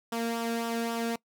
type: tone with flanger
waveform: sawtooth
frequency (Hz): 231.2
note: A#3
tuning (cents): -14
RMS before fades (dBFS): -31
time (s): 0.12-1.16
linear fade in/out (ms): 5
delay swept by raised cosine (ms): 0.45 to 1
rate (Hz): 3.7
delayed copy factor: -0.55
effects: noise-tail reverb RT60 0.1 s tail -23 dB re dry